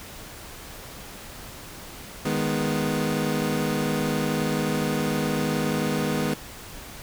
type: chord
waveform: 25% pulse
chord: G# minor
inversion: second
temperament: equal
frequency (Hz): 155.56 / 207.7 / 246.9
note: D#3 / G#3 / B3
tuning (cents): 0 / 0 / 0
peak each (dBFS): -24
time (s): 2.25-6.34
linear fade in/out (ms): 5
effects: pink hiss -41 dBFS RMS until 7.02 s